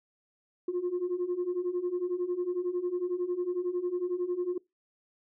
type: beating tone pair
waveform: sine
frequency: 350 / 361 Hz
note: F4 / F#4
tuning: +4 / -43 cents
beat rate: 11 Hz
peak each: -32 / -29 dBFS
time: 0.68-4.58 s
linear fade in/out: 5 ms
effects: noise-tail reverb RT60 0.2 s tail -24 dB re dry + tanh soft clip ceiling -24 dBFS